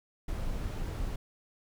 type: noise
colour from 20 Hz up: brown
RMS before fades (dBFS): -34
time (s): 0.28-1.16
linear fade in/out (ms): 5
effects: none